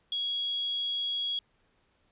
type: tone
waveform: sine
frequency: 3322 Hz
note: G#7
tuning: in tune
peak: -28 dBFS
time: 0.12-1.39 s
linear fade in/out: 2 ms
effects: pink hiss -70 dBFS RMS until 2.11 s + resampled to 8000 Hz